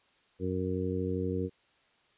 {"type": "harmonic tone", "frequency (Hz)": 92.5, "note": "F#2", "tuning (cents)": 0, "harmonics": [1, 2, 3, 4, 5], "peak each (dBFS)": [-35, -36, -36, -37, -35], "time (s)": [0.39, 1.5], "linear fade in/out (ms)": 50, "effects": ["white hiss -67 dBFS RMS until 2.17 s", "resampled to 8000 Hz"]}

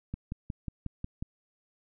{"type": "click train", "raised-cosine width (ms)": 5, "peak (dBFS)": -22, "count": 7, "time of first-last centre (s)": [0.14, 1.225], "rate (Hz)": 5.53, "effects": []}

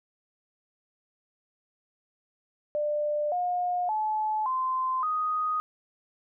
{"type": "tone with pitch steps", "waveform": "sine", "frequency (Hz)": [595, 715.8, 861.1, 1036, 1246.3], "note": ["D5", "F5", "A5", "C6", "D#6"], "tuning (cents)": [22, 42, -38, -17, 2], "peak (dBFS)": -25, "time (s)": [2.75, 5.6], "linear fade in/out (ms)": 0, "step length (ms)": 570, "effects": []}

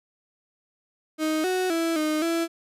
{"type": "tone with pitch steps", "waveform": "35% pulse", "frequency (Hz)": [312.3, 369.5, 330.7, 307.9, 333.1], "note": ["D#4", "F#4", "E4", "D#4", "E4"], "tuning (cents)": [7, -2, 6, -18, 18], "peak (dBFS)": -21, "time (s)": [1.18, 2.48], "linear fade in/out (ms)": 50, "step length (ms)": 260, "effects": ["resampled to 32000 Hz"]}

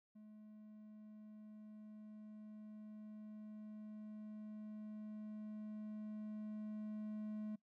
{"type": "tone with level ramp", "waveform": "triangle", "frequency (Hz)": 213.3, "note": "G#3", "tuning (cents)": 46, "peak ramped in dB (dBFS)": [-54, -40], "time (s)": [0.15, 7.56], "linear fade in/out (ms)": 10, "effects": ["noise-tail reverb RT60 0.1 s tail -21 dB re dry"]}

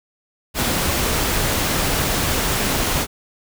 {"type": "noise", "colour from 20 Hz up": "pink", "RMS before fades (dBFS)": -20, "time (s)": [0.54, 3.07], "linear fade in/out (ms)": 50, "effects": []}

